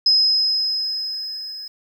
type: tone with level ramp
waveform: sine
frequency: 5090 Hz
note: D#8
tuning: 39 cents sharp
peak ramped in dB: -11 to -31 dBFS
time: 0.06-1.68 s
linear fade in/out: 5 ms
effects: 8-bit